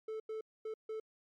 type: tone bursts at uneven times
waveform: triangle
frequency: 438 Hz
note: A4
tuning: 8 cents flat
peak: -36 dBFS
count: 4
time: 0.08-0.2 / 0.29-0.41 / 0.65-0.74 / 0.89-1 s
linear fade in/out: 5 ms
effects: MP3 96 kbps